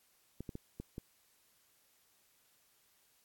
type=clicks; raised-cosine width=3 ms; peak=-29 dBFS; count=5; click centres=0.406 / 0.492 / 0.554 / 0.8 / 0.981 s; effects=white hiss -71 dBFS RMS until 3.24 s + AAC 64 kbps